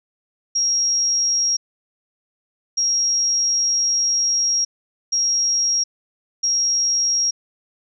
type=tone bursts at uneven times; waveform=sine; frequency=5610 Hz; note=F8; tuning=7 cents sharp; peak=-16 dBFS; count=4; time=0.55-1.57 / 2.77-4.65 / 5.12-5.84 / 6.43-7.31 s; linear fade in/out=10 ms; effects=none